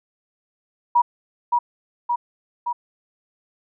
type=tone with echo; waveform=sine; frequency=960 Hz; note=B5; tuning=49 cents flat; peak=-12 dBFS; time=0.95-1.02 s; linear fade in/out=10 ms; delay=570 ms; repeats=3; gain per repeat=-3 dB; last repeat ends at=2.73 s; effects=none